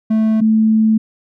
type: tone pair in turn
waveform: triangle / sine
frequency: 219.3 / 219.3 Hz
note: A3 / A3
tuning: -6 / -6 cents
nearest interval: unison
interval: 0 cents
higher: neither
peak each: -9 dBFS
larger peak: neither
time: 0.1-0.41 / 0.41-0.98 s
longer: second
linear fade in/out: 10 ms
effects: none